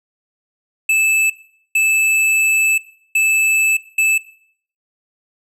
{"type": "tone bursts at uneven times", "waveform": "square", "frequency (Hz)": 2624, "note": "E7", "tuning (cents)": -9, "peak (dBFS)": -12, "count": 4, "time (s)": [[0.89, 1.3], [1.75, 2.78], [3.15, 3.77], [3.98, 4.18]], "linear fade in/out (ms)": 5, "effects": ["noise-tail reverb RT60 0.6 s tail -18 dB re dry", "low-pass 12000 Hz 12 dB/octave"]}